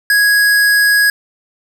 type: tone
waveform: square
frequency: 1661.2 Hz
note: G#6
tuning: in tune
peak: -9 dBFS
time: 0.1-1.1 s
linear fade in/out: 2 ms
effects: none